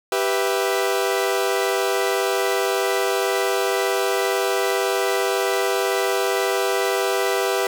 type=chord; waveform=sawtooth; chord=E minor; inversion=first; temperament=equal; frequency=392 / 493.9 / 659.3 Hz; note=G4 / B4 / E5; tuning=0 / 0 / 0 cents; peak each=-18 / -20 / -22 dBFS; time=0.12-7.67 s; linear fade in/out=2 ms; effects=none